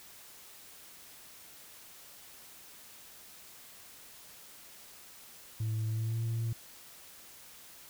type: tone with pitch glide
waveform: sine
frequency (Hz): 110 to 114.34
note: A2 to A#2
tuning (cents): 0 to -33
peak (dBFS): -28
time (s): 5.6-6.53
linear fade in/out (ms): 5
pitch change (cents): +67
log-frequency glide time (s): 5.9-6.21
effects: tanh soft clip ceiling -29 dBFS + white hiss -53 dBFS RMS until 7.89 s